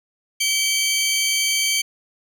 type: tone pair together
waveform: 20% pulse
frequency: 2286 / 3140 Hz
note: D7 / G7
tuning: -47 / +2 cents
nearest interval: perfect fourth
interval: 549 cents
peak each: -16 dBFS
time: 0.4-1.82 s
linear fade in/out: 10 ms
effects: none